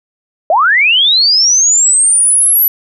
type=linear sweep; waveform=sine; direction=up; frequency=587.3 to 11950 Hz; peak=-6 dBFS; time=0.5-2.68 s; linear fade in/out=2 ms; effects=none